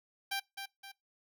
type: tone with echo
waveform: 10% pulse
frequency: 787 Hz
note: G5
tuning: 7 cents sharp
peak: -25 dBFS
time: 0.31-0.4 s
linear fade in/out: 10 ms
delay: 260 ms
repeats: 2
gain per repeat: -7 dB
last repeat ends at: 0.92 s
effects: noise-tail reverb RT60 0.2 s tail -23 dB re dry